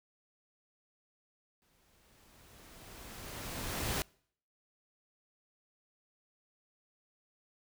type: noise with exponential growth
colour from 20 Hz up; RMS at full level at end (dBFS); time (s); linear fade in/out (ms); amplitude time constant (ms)
pink; -33; 1.62-4.02; 0; 520
effects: noise-tail reverb RT60 0.6 s tail -26 dB re dry